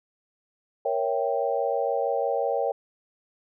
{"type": "chord", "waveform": "sine", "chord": "A# diminished seventh", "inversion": "none", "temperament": "equal with one note detuned", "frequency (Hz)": [468.3, 554.4, 659.3, 784], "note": ["A#4", "C#5", "E5", "G5"], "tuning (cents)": [8, 0, 0, 0], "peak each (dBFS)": [-28, -27, -31, -29], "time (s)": [0.85, 2.72], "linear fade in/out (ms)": 5, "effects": []}